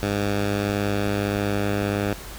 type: tone with low-pass filter sweep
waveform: 10% pulse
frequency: 101.6 Hz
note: G#2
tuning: 38 cents flat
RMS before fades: -24 dBFS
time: 0.03-2.13 s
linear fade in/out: 0 ms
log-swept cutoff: 5600 to 3100 Hz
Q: 0.79
effects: added 50 Hz sine -39 dBFS peak until 2.38 s + pink hiss -39 dBFS RMS until 2.38 s